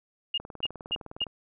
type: tone bursts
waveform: sine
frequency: 2841 Hz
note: F7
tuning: 29 cents sharp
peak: -25 dBFS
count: 4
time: 0.34-1.242 s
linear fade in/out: 5 ms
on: 38 ms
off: 250 ms
type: click train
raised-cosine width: 1 ms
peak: -27 dBFS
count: 18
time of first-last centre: 0.4-1.267 s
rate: 19.6 Hz
effects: none